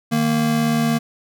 square tone pair together, 154.02 / 231 Hz, D#3 / A#3, -17 / -16 cents, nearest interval perfect fifth, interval 701 cents, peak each -23 / -18 dBFS, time 0.11-0.99 s, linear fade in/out 20 ms, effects none

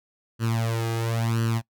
sawtooth tone with flanger, 114.3 Hz, A#2, 34 cents flat, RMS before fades -25 dBFS, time 0.39-1.62 s, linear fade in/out 50 ms, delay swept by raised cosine 0.67 to 2.47 ms, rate 0.97 Hz, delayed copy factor +0.85, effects noise-tail reverb RT60 0.1 s tail -23 dB re dry

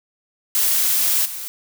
blue noise with level steps, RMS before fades -18 / -30 dBFS, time 0.55-1.48 s, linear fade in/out 0 ms, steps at 1.25 s, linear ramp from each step 10 ms, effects none

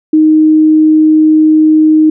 sine tone, 311.1 Hz, D#4, in tune, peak -3 dBFS, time 0.13-2.1 s, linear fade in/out 5 ms, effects none

